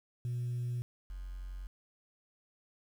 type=tone pair in turn; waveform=sine; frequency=121.8 / 45.62 Hz; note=B2 / F#1; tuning=-24 / -24 cents; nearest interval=octave + perfect fourth; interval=1700 cents; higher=first; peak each=-31 / -39 dBFS; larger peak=first; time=0.25-0.82 / 1.1-1.67 s; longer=neither; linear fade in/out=0 ms; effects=tanh soft clip ceiling -31 dBFS + 10-bit